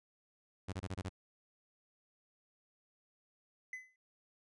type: tone bursts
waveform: sawtooth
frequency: 94.6 Hz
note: F#2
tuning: 39 cents sharp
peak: -34 dBFS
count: 6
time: 0.68-1.093 s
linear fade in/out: 10 ms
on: 48 ms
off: 25 ms
type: tone with exponential decay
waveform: triangle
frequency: 2024 Hz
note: B6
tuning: 42 cents sharp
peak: -37 dBFS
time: 3.73-3.96 s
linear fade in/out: 2 ms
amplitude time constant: 50 ms
effects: resampled to 22050 Hz